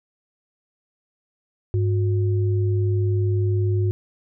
sine tone pair together, 101.56 / 362.2 Hz, G#2 / F#4, -38 / -37 cents, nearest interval octave + minor seventh, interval 2201 cents, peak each -18 / -27 dBFS, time 1.74-3.91 s, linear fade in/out 0 ms, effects none

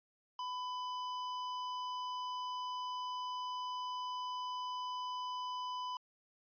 square tone, 1000 Hz, B5, 21 cents sharp, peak -39 dBFS, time 0.39-5.97 s, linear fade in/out 2 ms, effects resampled to 11025 Hz

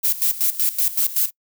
violet noise with tremolo, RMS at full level -18 dBFS, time 0.03-1.31 s, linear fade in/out 20 ms, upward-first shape square, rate 5.3 Hz, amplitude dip 80%, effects noise-tail reverb RT60 0.1 s tail -25 dB re dry

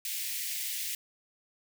white high-pass noise, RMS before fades -35 dBFS, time 0.05-0.95 s, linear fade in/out 2 ms, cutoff 1900 Hz, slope 48 dB/octave, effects none

